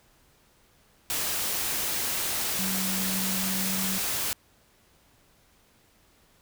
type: tone in noise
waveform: sine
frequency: 189.8 Hz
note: F#3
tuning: 44 cents sharp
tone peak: -31 dBFS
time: 2.59-3.98 s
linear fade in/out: 0 ms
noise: white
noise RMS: -29 dBFS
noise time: 1.1-4.33 s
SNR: -5 dB
effects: pink hiss -62 dBFS RMS until 6.41 s